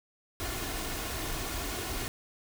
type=noise with comb filter; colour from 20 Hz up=pink; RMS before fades=-35 dBFS; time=0.4-2.08 s; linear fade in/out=0 ms; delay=2.8 ms; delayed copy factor=+0.5; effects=none